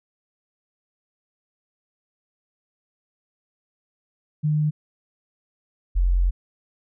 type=tone pair in turn; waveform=sine; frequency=151.6 / 44.5 Hz; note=D#3 / F1; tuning=-45 / +33 cents; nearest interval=octave + major sixth; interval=2122 cents; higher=first; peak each=-18 / -16 dBFS; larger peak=second; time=4.43-4.71 / 5.95-6.31 s; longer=second; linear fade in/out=20 ms; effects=none